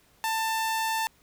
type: tone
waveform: sawtooth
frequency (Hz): 890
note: A5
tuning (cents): +20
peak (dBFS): -22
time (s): 0.24-1.07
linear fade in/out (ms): 0
effects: pink hiss -62 dBFS RMS until 1.22 s